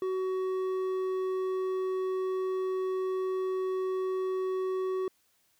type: tone with hard clipping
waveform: sine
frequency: 374.9 Hz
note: F#4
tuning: 23 cents sharp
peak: -30 dBFS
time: 0.02-5.08 s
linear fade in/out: 2 ms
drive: 6 dB
effects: white hiss -70 dBFS RMS until 5.59 s